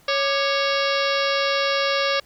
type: harmonic tone with a mistuned harmonic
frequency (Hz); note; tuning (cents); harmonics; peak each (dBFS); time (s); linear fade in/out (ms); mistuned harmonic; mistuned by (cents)
554; C#5; -1; 1 / 2 / 3 / 4 / 5 / 6 / 7 / 8 / 9 / 10; -23 / -26 / -28 / -29 / -30 / -31 / -31 / -32 / -33 / -33; 0.08-2.2; 5; 2; +120
effects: pink hiss -55 dBFS RMS until 2.25 s